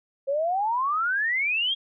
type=exponential sweep; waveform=sine; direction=up; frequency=533 to 3322 Hz; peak=-22 dBFS; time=0.27-1.75 s; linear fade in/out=20 ms; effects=none